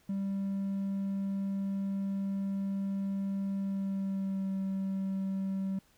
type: tone with pitch glide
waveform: triangle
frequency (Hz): 196 to 192.74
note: G3 to G3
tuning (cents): 0 to -29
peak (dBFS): -28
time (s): 0.09-5.79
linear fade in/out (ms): 5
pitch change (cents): -29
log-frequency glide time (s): 3.57-4.5
effects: tanh soft clip ceiling -24 dBFS + pink hiss -66 dBFS RMS until 5.97 s